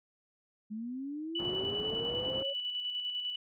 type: linear sweep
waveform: sine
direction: up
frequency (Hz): 207.7 to 563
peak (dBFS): -36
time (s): 0.7-2.54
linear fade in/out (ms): 20
type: tone with tremolo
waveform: sine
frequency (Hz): 2964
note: F#7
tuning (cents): +2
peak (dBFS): -32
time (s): 1.35-3.36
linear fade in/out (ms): 5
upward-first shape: square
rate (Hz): 10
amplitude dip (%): 35
type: band-pass noise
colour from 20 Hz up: pink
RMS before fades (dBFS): -42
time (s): 1.39-2.43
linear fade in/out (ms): 5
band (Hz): 110 to 770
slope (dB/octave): 12
effects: none